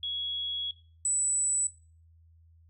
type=tone pair in turn; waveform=sine; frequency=3340 / 7944 Hz; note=G#7 / B8; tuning=+9 / +9 cents; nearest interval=octave + minor third; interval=1500 cents; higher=second; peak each=-31 / -25 dBFS; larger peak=second; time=0.03-0.71 / 1.05-1.67 s; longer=first; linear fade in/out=2 ms; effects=noise-tail reverb RT60 0.4 s tail -17 dB re dry + added 82 Hz sine -56 dBFS peak until 2.69 s